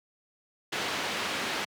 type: low-pass noise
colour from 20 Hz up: white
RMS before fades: -32 dBFS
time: 0.72-1.65 s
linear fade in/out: 10 ms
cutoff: 3100 Hz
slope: 12 dB/octave
effects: high-pass 150 Hz 12 dB/octave